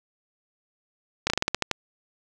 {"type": "slowing click train", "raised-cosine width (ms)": 0.2, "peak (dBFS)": -5, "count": 9, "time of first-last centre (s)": [1.27, 1.713], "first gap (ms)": 30, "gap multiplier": 1.17, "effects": []}